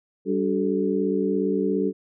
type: tone cluster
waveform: sine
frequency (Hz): 194.4 / 288.5 / 378.2 / 435.5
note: G3 / D4 / F#4 / A4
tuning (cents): -14 / -31 / +38 / -18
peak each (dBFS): -26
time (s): 0.25-1.93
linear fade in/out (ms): 50
effects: none